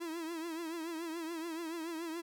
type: tone with vibrato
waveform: 45% pulse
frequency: 329.6 Hz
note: E4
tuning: in tune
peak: -38 dBFS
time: 0-2.22 s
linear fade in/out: 20 ms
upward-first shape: triangle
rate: 7 Hz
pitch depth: 100 cents each way
effects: none